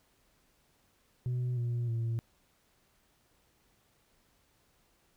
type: tone with pitch steps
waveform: sine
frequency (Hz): 124.3 / 119.58 / 115.04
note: B2 / A#2 / A#2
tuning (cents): +12 / +45 / -22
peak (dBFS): -27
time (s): 1.26-2.19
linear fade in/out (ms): 0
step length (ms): 310
effects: tanh soft clip ceiling -29 dBFS + pink hiss -70 dBFS RMS until 5.16 s